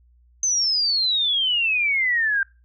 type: exponential sweep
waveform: sine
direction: down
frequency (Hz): 6272 to 1567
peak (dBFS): -18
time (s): 0.43-2.43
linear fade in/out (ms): 2
effects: noise-tail reverb RT60 0.3 s tail -25 dB re dry + added 60 Hz sine -53 dBFS peak until 2.64 s